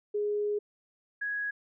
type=tone pair in turn; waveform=sine; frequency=415.3 / 1664.1 Hz; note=G#4 / G#6; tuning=0 / +3 cents; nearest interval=2 octaves; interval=2403 cents; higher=second; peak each=-27 / -30 dBFS; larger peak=first; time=0.14-0.59 / 1.21-1.51 s; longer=first; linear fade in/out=10 ms; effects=none

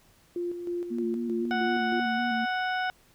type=tone with tremolo; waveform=sine; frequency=349.2 Hz; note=F4; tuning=in tune; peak=-28 dBFS; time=0.36-2 s; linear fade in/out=2 ms; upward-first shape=square; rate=3.2 Hz; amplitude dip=50%
type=tone with vibrato; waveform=sine; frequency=232.4 Hz; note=A#3; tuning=5 cents flat; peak=-29 dBFS; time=0.9-2.46 s; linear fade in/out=20 ms; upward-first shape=square; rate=3.9 Hz; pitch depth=37 cents each way
type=harmonic tone; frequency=740 Hz; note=F#5; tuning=in tune; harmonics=1 / 2 / 3 / 4 / 5 / 7; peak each=-29 / -30 / -40 / -41 / -45 / -46 dBFS; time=1.51-2.9 s; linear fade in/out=0 ms
effects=pink hiss -61 dBFS RMS until 3.14 s

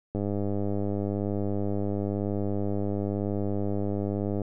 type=click train; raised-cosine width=2 ms; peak=-17 dBFS; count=432; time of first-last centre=0.15-4.417 s; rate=101 Hz; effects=none

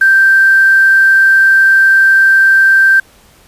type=tone with quantisation; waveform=sine; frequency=1568 Hz; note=G6; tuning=in tune; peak=-4 dBFS; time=0.01-3 s; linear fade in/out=5 ms; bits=5; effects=pink hiss -45 dBFS RMS until 3.47 s + resampled to 32000 Hz

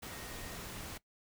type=tone in noise; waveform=sine; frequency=1861 Hz; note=A#6; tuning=3 cents flat; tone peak=-55 dBFS; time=0.11-0.56 s; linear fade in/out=10 ms; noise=pink; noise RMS=-45 dBFS; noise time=0.02-0.98 s; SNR=-13 dB; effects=noise-tail reverb RT60 0.1 s tail -19 dB re dry

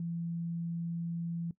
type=tone; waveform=sine; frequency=168.8 Hz; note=E3; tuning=41 cents sharp; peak=-33 dBFS; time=0-1.51 s; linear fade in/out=2 ms; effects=noise-tail reverb RT60 0.1 s tail -18 dB re dry

